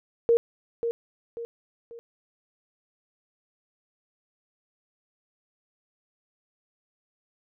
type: tone with echo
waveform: sine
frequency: 466.2 Hz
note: A#4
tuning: in tune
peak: -16 dBFS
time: 0.29-0.37 s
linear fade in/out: 0 ms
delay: 540 ms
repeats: 3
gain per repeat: -8 dB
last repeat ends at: 1.99 s
effects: none